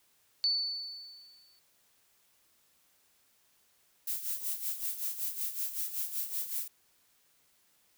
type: tone with exponential decay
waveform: sine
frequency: 4488 Hz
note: C#8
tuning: 21 cents sharp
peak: -24 dBFS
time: 0.44-1.59 s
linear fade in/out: 0 ms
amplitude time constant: 250 ms
type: noise with tremolo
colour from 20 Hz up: violet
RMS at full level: -33 dBFS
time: 4.07-6.68 s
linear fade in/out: 5 ms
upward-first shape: sine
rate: 5.3 Hz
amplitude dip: 70%
effects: white hiss -69 dBFS RMS until 7.97 s